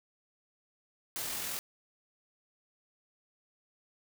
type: noise with amplitude modulation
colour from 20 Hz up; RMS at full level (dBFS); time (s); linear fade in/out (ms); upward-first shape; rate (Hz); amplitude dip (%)
white; -36; 1.16-1.59; 0; sine; 42.7; 25
effects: none